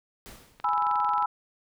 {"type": "noise with exponential decay", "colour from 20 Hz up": "pink", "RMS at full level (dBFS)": -43, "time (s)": [0.26, 0.86], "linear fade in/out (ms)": 0, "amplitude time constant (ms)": 130}
{"type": "click train", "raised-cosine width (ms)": 0.3, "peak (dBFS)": -27, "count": 15, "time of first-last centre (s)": [0.6, 1.225], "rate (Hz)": 22.4}
{"type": "chord", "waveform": "sine", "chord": "E major", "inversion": "first", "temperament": "equal with one note detuned", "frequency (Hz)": [830.6, 992.3, 1318.5], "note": ["G#5", "B5", "E6"], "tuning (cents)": [0, 8, 0], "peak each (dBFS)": -27, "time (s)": [0.64, 1.26], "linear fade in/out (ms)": 5}
{"effects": []}